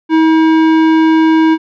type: tone with tanh clipping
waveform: sine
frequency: 320 Hz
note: D#4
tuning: 49 cents sharp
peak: -8 dBFS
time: 0.09-1.58 s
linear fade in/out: 50 ms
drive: 16 dB
effects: none